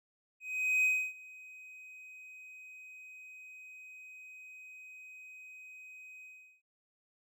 triangle tone with ADSR envelope, 2516 Hz, D#7, 19 cents sharp, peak -23 dBFS, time 0.4-6.62 s, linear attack 440 ms, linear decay 290 ms, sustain -24 dB, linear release 380 ms, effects none

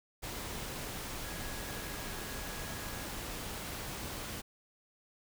sine tone in noise, 1661.2 Hz, G#6, in tune, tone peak -51 dBFS, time 1.23-3.06 s, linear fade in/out 20 ms, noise pink, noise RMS -41 dBFS, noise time 0.22-4.42 s, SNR -13 dB, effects none

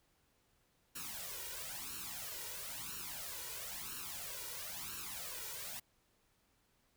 white noise with flanger, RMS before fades -45 dBFS, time 0.95-5.8 s, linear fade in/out 10 ms, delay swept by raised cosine 0.71 to 2.11 ms, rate 1 Hz, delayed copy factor +0.85, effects pink hiss -75 dBFS RMS until 6.96 s

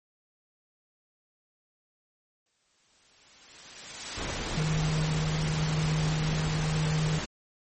white noise with exponential growth, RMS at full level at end -34 dBFS, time 2.46-4.17 s, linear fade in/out 2 ms, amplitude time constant 370 ms
pink noise, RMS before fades -33 dBFS, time 4.16-7.26 s, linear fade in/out 20 ms
triangle tone with tremolo, 155.56 Hz, D#3, in tune, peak -23 dBFS, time 4.57-7.19 s, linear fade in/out 5 ms, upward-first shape sine, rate 0.92 Hz, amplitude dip 25%
effects MP3 32 kbps

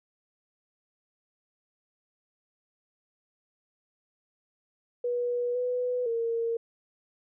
sine tone with pitch steps, 485.8 / 495.8 / 461.3 Hz, B4 / B4 / A#4, -29 / +7 / -18 cents, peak -26 dBFS, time 5.04-6.57 s, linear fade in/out 5 ms, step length 510 ms, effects none

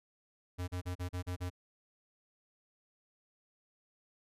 square tone bursts, 89.8 Hz, F2, 49 cents sharp, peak -36 dBFS, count 7, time 0.58-1.502 s, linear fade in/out 20 ms, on 100 ms, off 37 ms, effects resampled to 32000 Hz

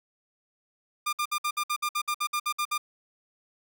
sawtooth tone bursts, 1201 Hz, D6, 38 cents sharp, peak -22 dBFS, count 14, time 1.06-2.78 s, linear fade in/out 10 ms, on 69 ms, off 58 ms, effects none

